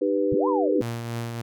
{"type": "chord", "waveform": "sine", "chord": "Eb augmented", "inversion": "none", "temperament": "equal with one note detuned", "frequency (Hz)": [304, 392, 493.9], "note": ["Eb4", "G4", "B4"], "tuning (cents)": [-40, 0, 0], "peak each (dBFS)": [-25, -25, -24], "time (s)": [0.01, 0.82], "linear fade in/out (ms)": 10}
{"type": "linear two-way sweep", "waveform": "sine", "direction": "up then down", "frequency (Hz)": [65.41, 1061, 216.8], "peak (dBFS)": -25, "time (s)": [0.32, 0.81], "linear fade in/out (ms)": 0, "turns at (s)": 0.48}
{"type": "tone with tremolo", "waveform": "sawtooth", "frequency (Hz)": 117, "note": "A#2", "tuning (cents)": 7, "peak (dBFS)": -23, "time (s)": [0.81, 1.42], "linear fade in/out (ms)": 10, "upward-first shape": "triangle", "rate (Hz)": 3.4, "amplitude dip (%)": 40}
{"effects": []}